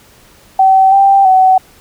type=tone with pitch steps; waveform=sine; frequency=766 / 786 / 753 Hz; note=G5 / G5 / F#5; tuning=-40 / +4 / +30 cents; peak=-4 dBFS; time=0.59-1.58 s; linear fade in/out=5 ms; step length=330 ms; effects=pink hiss -44 dBFS RMS until 1.8 s